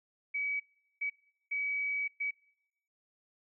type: tone bursts at uneven times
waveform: sine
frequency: 2275 Hz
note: C#7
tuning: 44 cents sharp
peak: -31 dBFS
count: 4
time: 0.34-0.6 / 1.01-1.1 / 1.51-2.08 / 2.2-2.31 s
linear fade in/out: 10 ms
effects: noise-tail reverb RT60 0.9 s tail -24 dB re dry